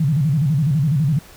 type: tone with vibrato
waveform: sine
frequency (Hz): 146.83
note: D3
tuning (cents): 0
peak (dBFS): -14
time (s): 0-1.19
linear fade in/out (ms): 5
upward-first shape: square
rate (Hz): 12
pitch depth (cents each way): 160
effects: pink hiss -44 dBFS RMS until 1.36 s